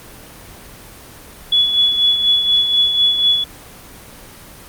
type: tone with tremolo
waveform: sine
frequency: 3405 Hz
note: G#7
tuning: 42 cents sharp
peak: -9 dBFS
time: 1.52-3.44 s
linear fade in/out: 5 ms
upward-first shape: sine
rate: 4.1 Hz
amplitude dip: 50%
effects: pink hiss -38 dBFS RMS until 4.68 s + Opus 24 kbps